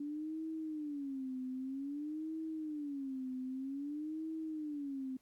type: tone with vibrato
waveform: sine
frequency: 286.4 Hz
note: D4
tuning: 43 cents flat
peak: -38 dBFS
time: 0-5.17 s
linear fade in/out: 5 ms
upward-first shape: sine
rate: 0.52 Hz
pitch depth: 190 cents each way
effects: pink hiss -75 dBFS RMS until 5.21 s + AAC 64 kbps